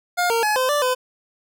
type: tone with pitch steps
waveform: 25% pulse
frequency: 710 / 460.4 / 847 / 514 / 586 / 507 Hz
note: F5 / A#4 / G#5 / C5 / D5 / B4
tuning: +28 / -22 / +34 / -31 / -4 / +45 cents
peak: -14 dBFS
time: 0.17-0.95 s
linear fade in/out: 20 ms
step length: 130 ms
effects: none